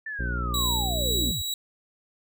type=linear sweep; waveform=sine; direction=down; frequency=1787 to 62.6 Hz; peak=-31 dBFS; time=0.06-1.42 s; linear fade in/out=5 ms
type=harmonic tone; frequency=60 Hz; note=B1; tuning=49 cents flat; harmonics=1 / 2 / 3 / 4 / 5 / 6 / 7 / 9; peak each=-28 / -34 / -38 / -40 / -42 / -44 / -45 / -47 dBFS; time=0.19-1.32 s; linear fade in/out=5 ms
type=tone with tremolo; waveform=sawtooth; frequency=3885 Hz; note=B7; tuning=29 cents flat; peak=-21 dBFS; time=0.54-1.54 s; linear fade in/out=2 ms; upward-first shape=sine; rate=2 Hz; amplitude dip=45%
effects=none